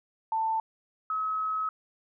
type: tone pair in turn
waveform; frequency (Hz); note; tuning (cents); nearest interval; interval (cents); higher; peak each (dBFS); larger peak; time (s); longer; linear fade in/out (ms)
sine; 889 / 1281.8; A5 / E6; +18 / -49; tritone; 633; second; -25 / -27; first; 0.32-0.6 / 1.1-1.69; second; 2
effects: none